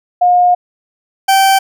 sine / 40% pulse tone pair in turn, 715 / 775.8 Hz, F5 / G5, +41 / -18 cents, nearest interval minor second, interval 141 cents, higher second, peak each -6 dBFS, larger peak neither, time 0.21-0.55 / 1.28-1.59 s, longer first, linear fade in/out 10 ms, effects none

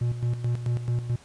triangle tone with tremolo, 120 Hz, B2, 49 cents flat, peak -20 dBFS, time 0.01-1.16 s, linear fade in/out 5 ms, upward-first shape square, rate 4.6 Hz, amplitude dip 65%, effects pink hiss -53 dBFS RMS until 1.24 s + resampled to 22050 Hz

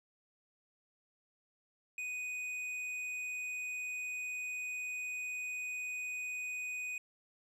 sine tone with tanh clipping, 2489 Hz, D#7, in tune, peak -39 dBFS, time 1.98-6.98 s, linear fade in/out 2 ms, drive 10 dB, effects low-pass 12000 Hz 12 dB/octave

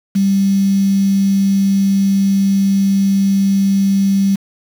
sine tone with quantisation, 196 Hz, G3, in tune, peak -10 dBFS, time 0.15-4.36 s, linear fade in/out 10 ms, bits 5, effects none

